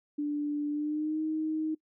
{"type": "tone with pitch glide", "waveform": "sine", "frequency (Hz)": [293.7, 313], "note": ["D4", "D#4"], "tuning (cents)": [0, 10], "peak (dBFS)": -28, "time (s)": [0.18, 1.75], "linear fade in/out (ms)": 10, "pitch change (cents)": 110, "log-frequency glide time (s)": [0.7, 1.21], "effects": ["noise-tail reverb RT60 0.1 s tail -21 dB re dry"]}